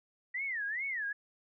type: tone with vibrato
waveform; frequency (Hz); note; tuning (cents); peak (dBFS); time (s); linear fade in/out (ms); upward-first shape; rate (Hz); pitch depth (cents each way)
sine; 1900; A#6; +33; -33; 0.34-1.13; 10; sine; 2.4; 270
effects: none